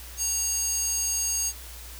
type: tone with high-pass filter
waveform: square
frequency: 930 Hz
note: A#5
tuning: 4 cents flat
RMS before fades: -27 dBFS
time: 0.17-1.53 s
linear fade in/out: 50 ms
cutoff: 6400 Hz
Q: 3.6
effects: added 60 Hz sine -42 dBFS peak until 1.99 s + white hiss -44 dBFS RMS until 1.99 s